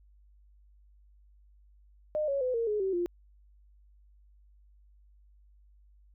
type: tone with pitch steps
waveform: sine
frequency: 609 / 555.2 / 506.2 / 461.5 / 420.8 / 383.6 / 349.8 Hz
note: D#5 / C#5 / B4 / A#4 / G#4 / G4 / F4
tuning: -37 / +3 / +43 / -17 / +23 / -37 / +3 cents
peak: -27 dBFS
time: 2.15-3.06 s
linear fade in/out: 0 ms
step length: 130 ms
effects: added 50 Hz sine -57 dBFS peak until 6.14 s